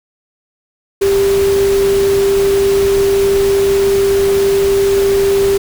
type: tone in noise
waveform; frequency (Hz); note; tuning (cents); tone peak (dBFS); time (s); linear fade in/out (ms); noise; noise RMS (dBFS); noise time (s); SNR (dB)
sine; 394.7; G4; +12; -9; 1.01-5.58; 10; pink; -23; 1.01-5.58; +11
effects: none